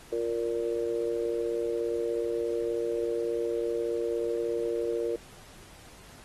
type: harmonic tone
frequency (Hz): 116.54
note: A#2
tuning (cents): 0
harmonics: 3 / 4 / 5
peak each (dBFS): -32 / -29 / -37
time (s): 0.12-5.16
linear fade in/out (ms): 5
effects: pink hiss -52 dBFS RMS until 6.24 s + AAC 32 kbps